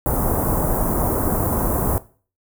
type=band-stop noise; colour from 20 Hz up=pink; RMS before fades=-20 dBFS; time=0.06-1.98 s; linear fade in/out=0 ms; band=1100 to 11000 Hz; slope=24 dB/octave; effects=noise-tail reverb RT60 0.4 s tail -18 dB re dry